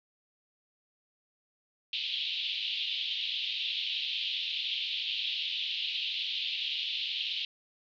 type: band-pass noise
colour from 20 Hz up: pink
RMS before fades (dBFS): -34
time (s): 1.93-7.45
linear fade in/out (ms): 2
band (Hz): 2800 to 3900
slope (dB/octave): 48
effects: none